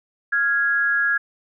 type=tone pair together; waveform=sine; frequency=1398.4 / 1661.2 Hz; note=F6 / G#6; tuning=+2 / 0 cents; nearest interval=minor third; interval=298 cents; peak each=-23 / -18 dBFS; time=0.32-1.18 s; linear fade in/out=10 ms; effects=none